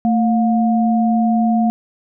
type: tone pair together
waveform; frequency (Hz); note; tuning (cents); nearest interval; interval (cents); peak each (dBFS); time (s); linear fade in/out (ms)
sine; 224.1 / 712; A3 / F5; +32 / +33; octave + minor sixth; 2001; -13 / -19; 0.05-1.7; 0
effects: none